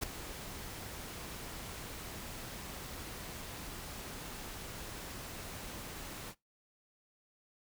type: noise with ADSR envelope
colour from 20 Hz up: pink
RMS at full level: -32 dBFS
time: 0.01-6.35 s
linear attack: 23 ms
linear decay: 5 ms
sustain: -13 dB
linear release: 61 ms
effects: noise-tail reverb RT60 0.2 s tail -22 dB re dry